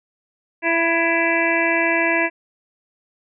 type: harmonic tone with a mistuned harmonic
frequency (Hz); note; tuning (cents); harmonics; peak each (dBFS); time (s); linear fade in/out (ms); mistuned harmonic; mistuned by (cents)
333.7; E4; +21; 1 / 2 / 3 / 5 / 6 / 7 / 8; -23 / -23 / -26 / -23 / -23 / -23 / -27; 0.62-2.3; 50; 3; -22
effects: none